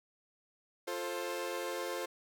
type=chord; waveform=sawtooth; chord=F major; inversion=none; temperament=equal with one note detuned; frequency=349.2 / 440 / 527.8 Hz; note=F4 / A4 / C5; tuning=0 / 0 / +15 cents; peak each=-37 / -38 / -35 dBFS; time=0.87-2.06 s; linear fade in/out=10 ms; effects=none